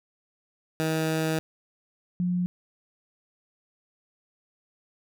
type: tone pair in turn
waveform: 15% pulse / sine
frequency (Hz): 159.1 / 178.58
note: D#3 / F3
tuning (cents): +39 / +39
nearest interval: major second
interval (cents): 200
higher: second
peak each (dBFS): -18 / -23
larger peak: first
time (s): 0.8-1.39 / 2.2-2.46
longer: first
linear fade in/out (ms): 0
effects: none